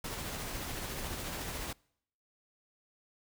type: noise with tremolo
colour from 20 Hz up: pink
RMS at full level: -38 dBFS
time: 0.04-1.73 s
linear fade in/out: 5 ms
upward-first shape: triangle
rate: 14 Hz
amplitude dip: 30%
effects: noise-tail reverb RT60 0.7 s tail -26 dB re dry